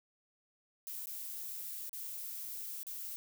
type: noise with dropouts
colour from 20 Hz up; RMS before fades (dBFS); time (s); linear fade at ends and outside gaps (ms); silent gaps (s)
violet; -43; 0.87-3.16; 0; 1.058-1.07 / 1.894-1.931 / 2.831-2.868
effects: none

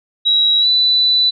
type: tone with pitch glide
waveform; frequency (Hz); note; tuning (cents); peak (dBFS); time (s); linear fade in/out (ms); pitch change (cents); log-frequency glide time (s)
sine; 3864 to 3980; B7 to B7; -39 to +13; -10; 0.25-1.31; 20; +52; 0.6-0.67
effects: none

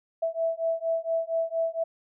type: beating tone pair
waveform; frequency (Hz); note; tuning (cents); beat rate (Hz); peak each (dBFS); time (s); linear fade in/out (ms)
sine; 656 / 660.3; E5 / E5; -9 / +3; 4.3; -28; 0.22-1.84; 10
effects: none

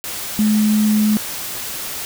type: tone in noise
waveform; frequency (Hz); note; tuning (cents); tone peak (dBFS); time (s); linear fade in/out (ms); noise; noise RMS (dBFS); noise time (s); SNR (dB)
sine; 213.1; G#3; +45; -12; 0.39-1.17; 0; white; -27; 0.04-2.05; +12
effects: none

